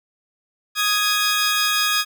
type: tone pair together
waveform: 15% pulse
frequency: 1244.5 / 1661.2 Hz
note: D#6 / G#6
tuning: 0 / 0 cents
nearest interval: perfect fourth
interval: 500 cents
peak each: -14 dBFS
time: 0.75-2.05 s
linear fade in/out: 50 ms
effects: none